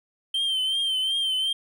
triangle tone with vibrato, 3127 Hz, G7, 5 cents flat, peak -21 dBFS, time 0.34-1.53 s, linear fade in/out 5 ms, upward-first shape triangle, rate 2.7 Hz, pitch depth 61 cents each way, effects none

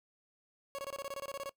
30% pulse tone bursts, 554.4 Hz, C#5, in tune, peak -35 dBFS, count 13, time 0.75-1.493 s, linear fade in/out 0 ms, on 35 ms, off 24 ms, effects noise-tail reverb RT60 0.1 s tail -20 dB re dry

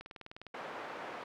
click train, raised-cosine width 0.3 ms, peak -31 dBFS, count 10, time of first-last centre 0.01-0.467 s, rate 19.7 Hz
pink band-pass noise, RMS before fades -44 dBFS, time 0.54-1.24 s, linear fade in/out 5 ms, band 460 to 1700 Hz, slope 12 dB/octave
effects none

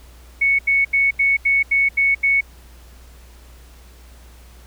sine tone bursts, 2215 Hz, C#7, 2 cents flat, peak -13 dBFS, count 8, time 0.41-2.41 s, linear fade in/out 10 ms, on 180 ms, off 80 ms, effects added 60 Hz sine -42 dBFS peak until 4.66 s + pink hiss -50 dBFS RMS until 4.66 s

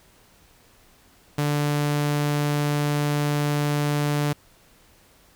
sawtooth tone, 146.7 Hz, D3, 2 cents flat, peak -17 dBFS, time 1.38-4.33 s, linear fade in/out 5 ms, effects pink hiss -56 dBFS RMS until 5.35 s

